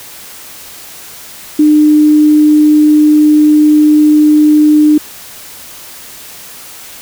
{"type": "tone", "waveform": "sine", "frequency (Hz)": 302, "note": "D4", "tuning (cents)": 48, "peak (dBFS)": -3, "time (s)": [1.59, 4.98], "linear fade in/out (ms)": 5, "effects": ["white hiss -31 dBFS RMS until 7.01 s"]}